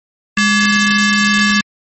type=ring-modulated tone; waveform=sawtooth; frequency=951 Hz; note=A#5; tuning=34 cents sharp; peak=-3 dBFS; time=0.37-1.61 s; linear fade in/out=5 ms; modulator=745 Hz; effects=MP3 32 kbps